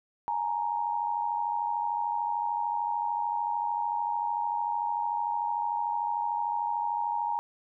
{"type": "tone pair together", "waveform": "sine", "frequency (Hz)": [838.9, 932.3], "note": ["G#5", "A#5"], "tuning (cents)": [17, 0], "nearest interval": "major second", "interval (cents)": 183, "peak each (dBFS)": [-31, -29], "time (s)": [0.28, 7.39], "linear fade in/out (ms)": 0, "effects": []}